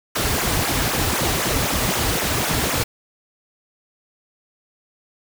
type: noise with flanger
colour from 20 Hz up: pink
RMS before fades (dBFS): -21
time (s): 0.15-2.84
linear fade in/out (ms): 10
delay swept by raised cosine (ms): 0.21 to 5.71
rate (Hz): 3.9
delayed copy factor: -0.9
effects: none